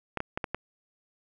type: clicks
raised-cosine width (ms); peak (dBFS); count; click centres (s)
0.5; -15; 5; 0.173 / 0.204 / 0.375 / 0.442 / 0.546
effects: none